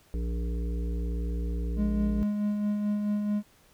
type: harmonic tone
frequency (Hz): 58.27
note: A#1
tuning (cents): 0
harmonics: 1 / 3 / 5 / 7 / 8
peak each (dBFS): -28 / -38 / -42 / -45 / -46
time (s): 0.14-2.23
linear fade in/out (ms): 0
type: tone with tremolo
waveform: triangle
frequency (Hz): 207.7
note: G#3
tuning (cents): 0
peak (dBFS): -22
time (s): 1.76-3.43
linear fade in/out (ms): 50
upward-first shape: sine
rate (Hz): 4.6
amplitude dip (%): 35
effects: pink hiss -61 dBFS RMS until 3.73 s